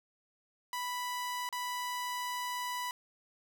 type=tone with dropouts; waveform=sawtooth; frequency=987.8 Hz; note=B5; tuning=in tune; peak=-31 dBFS; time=0.73-2.91 s; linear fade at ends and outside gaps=1 ms; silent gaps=1.49-1.526 s; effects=none